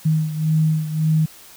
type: beating tone pair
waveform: sine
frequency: 156.4 / 158.2 Hz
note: D#3 / D#3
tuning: +9 / +29 cents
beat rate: 1.8 Hz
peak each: -17 / -22 dBFS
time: 0.05-1.26 s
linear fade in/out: 10 ms
effects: white hiss -44 dBFS RMS until 1.56 s